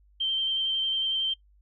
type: tone with vibrato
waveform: sine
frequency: 3128 Hz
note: G7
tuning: 4 cents flat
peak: -24 dBFS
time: 0.2-1.34 s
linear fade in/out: 10 ms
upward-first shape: square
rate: 11 Hz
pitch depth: 10 cents each way
effects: noise-tail reverb RT60 0.1 s tail -20 dB re dry + added 50 Hz sine -57 dBFS peak until 1.61 s

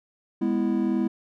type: chord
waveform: triangle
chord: E major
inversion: first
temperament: just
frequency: 206 / 247.2 / 329.6 Hz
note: G#3 / B3 / E4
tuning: -14 / +2 / 0 cents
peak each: -24 dBFS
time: 0.41-1.08 s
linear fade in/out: 10 ms
effects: none

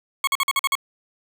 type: tone bursts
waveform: 20% pulse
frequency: 1100 Hz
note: C#6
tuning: 14 cents flat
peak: -13 dBFS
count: 7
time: 0.24-0.753 s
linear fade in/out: 2 ms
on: 33 ms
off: 47 ms
effects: none

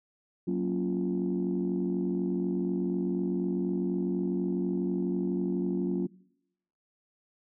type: chord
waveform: sine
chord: Gb major seventh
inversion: none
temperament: equal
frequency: 185 / 233.1 / 277.2 / 349.2 Hz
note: Gb3 / Bb3 / Db4 / F4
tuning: 0 / 0 / 0 / 0 cents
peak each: -29 / -35 / -33 / -31 dBFS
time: 0.47-6.07 s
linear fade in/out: 10 ms
effects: noise-tail reverb RT60 0.8 s tail -23 dB re dry + tanh soft clip ceiling -20 dBFS

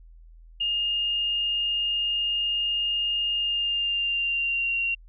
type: tone with pitch glide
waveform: sine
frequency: 2832 to 2756 Hz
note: F7 to F7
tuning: +23 to -24 cents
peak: -23 dBFS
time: 0.6-4.95 s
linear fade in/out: 10 ms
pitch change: -47 cents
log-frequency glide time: 3.33-4.78 s
effects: added 41 Hz sine -46 dBFS peak until 5.08 s

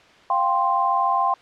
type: chord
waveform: sine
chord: F suspended second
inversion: none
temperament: just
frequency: 698.5 / 785.8 / 1047.7 Hz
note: F5 / G5 / C6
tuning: 0 / +4 / +2 cents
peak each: -25 / -22 / -20 dBFS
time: 0.3-1.34 s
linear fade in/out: 2 ms
effects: white hiss -50 dBFS RMS until 1.41 s + low-pass 3000 Hz 12 dB/octave

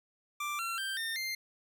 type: tone with pitch steps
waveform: 25% pulse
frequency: 1178 / 1361 / 1572.4 / 1816.7 / 2099 Hz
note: D6 / F6 / G6 / A#6 / C7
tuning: +5 / -45 / +5 / -45 / +5 cents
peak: -30 dBFS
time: 0.4-1.35 s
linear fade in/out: 5 ms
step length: 190 ms
effects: none

